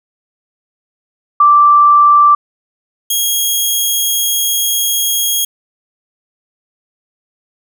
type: tone pair in turn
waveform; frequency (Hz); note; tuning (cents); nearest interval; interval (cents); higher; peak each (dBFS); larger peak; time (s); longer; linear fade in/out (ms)
sine / 10% pulse; 1172 / 3277; D6 / G#7; -4 / -24; octave + tritone; 1780; second; -4; neither; 1.4-2.35 / 3.1-5.45; second; 5
effects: none